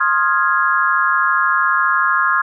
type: chord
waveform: sine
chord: F minor seventh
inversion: second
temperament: equal with one note detuned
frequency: 1058.7 / 1244.5 / 1396.9 / 1661.2 Hz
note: C6 / Eb6 / F6 / Ab6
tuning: +20 / 0 / 0 / 0 cents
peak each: -18 / -19 / -18 / -18 dBFS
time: 0-2.42 s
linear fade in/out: 10 ms
effects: none